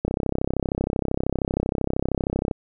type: click train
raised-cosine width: 2 ms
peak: -9 dBFS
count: 82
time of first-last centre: 0.05-2.512 s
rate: 32.9 Hz
effects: none